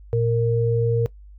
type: tone pair together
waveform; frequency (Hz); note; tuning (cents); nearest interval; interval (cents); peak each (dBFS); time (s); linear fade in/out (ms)
sine; 116.12 / 463.8; A#2 / A#4; -6 / -9; 2 octaves; 2397; -20; 0.13-1.06; 0
effects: noise-tail reverb RT60 0.1 s tail -19 dB re dry + added 50 Hz sine -41 dBFS peak until 1.38 s